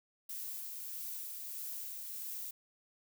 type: noise with tremolo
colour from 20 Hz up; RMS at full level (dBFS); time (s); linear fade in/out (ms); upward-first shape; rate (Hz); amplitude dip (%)
violet; -42; 0.29-2.51; 5; sine; 1.6; 25
effects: none